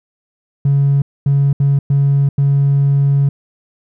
triangle tone bursts at uneven times, 140 Hz, C#3, 18 cents sharp, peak -6 dBFS, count 5, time 0.65-1.02 / 1.26-1.53 / 1.6-1.79 / 1.9-2.29 / 2.38-3.29 s, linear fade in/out 5 ms, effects tanh soft clip ceiling -6 dBFS

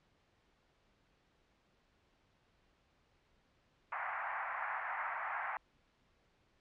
pink band-pass noise, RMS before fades -40 dBFS, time 3.92-5.57 s, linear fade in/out 2 ms, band 730 to 2100 Hz, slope 48 dB/octave, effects pink hiss -73 dBFS RMS until 6.6 s + low-pass 4000 Hz 12 dB/octave

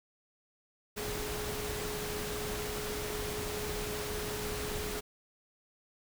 sine tone in noise, 420 Hz, G#4, 19 cents sharp, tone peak -39 dBFS, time 0.96-5.01 s, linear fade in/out 20 ms, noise pink, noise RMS -38 dBFS, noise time 0.96-5.01 s, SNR -4 dB, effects none

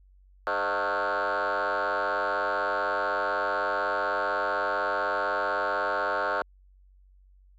sine tone with frequency modulation, 999 Hz, B5, 20 cents sharp, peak -22 dBFS, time 0.47-6.42 s, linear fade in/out 0 ms, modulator 95.9 Hz, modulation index 5.5, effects tanh soft clip ceiling -24 dBFS + added 47 Hz sine -54 dBFS peak until 7.58 s

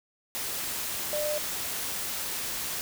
sine tone in noise, 599 Hz, D5, 34 cents sharp, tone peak -28 dBFS, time 1.13-1.38 s, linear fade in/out 0 ms, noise white, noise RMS -33 dBFS, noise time 0.35-2.81 s, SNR +2 dB, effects none

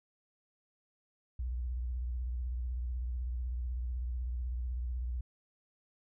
sine tone with vibrato, 61.2 Hz, B1, 15 cents flat, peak -33 dBFS, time 1.39-5.21 s, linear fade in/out 5 ms, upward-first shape triangle, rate 16 Hz, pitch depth 140 cents each way, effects none

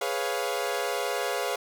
sawtooth chord, C# dominant seventh, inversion second, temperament equal, 415.3 / 493.9 / 554.4 / 698.5 Hz, G#4 / B4 / C#5 / E#5, 0 / 0 / 0 / 0 cents, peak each -29 dBFS, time 0.01-1.56 s, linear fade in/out 5 ms, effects none

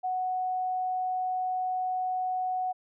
sine tone, 740 Hz, F#5, in tune, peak -27 dBFS, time 0.03-2.73 s, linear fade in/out 20 ms, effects none

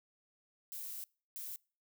violet noise bursts at uneven times, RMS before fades -44 dBFS, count 2, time 0.72-1.04 / 1.36-1.56 s, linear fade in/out 0 ms, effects noise-tail reverb RT60 0.4 s tail -26 dB re dry

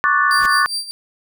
sine chord, D major seventh, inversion third, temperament equal, 1108.7 / 1174.7 / 1480 / 1760 Hz, C#6 / D6 / F#6 / A6, 0 / 0 / 0 / 0 cents, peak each -18 dBFS, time 0.04-0.66 s, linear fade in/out 0 ms
pink noise with exponential growth, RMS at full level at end -26 dBFS, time 0.31-0.46 s, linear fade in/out 0 ms, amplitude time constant 32 ms
35% pulse tone with tremolo, 4699 Hz, D8, in tune, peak -18 dBFS, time 0.31-0.91 s, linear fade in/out 0 ms, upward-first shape sine, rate 5 Hz, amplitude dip 80%
effects none

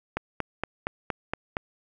click train, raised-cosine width 0.5 ms, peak -12 dBFS, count 7, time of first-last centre 0.17-1.569 s, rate 4.29 Hz, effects none

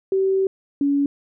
sine tone pair in turn, 384.3 / 282.6 Hz, G4 / C#4, -34 / +34 cents, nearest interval perfect fourth, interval 532 cents, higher first, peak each -16 dBFS, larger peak neither, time 0.12-0.47 / 0.81-1.06 s, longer first, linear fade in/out 2 ms, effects none

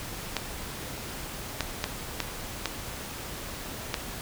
clicks, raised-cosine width 0.2 ms, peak -9 dBFS, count 6, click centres 0.367 / 1.607 / 1.841 / 2.203 / 2.657 / 3.942 s, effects pink hiss -38 dBFS RMS until 4.21 s

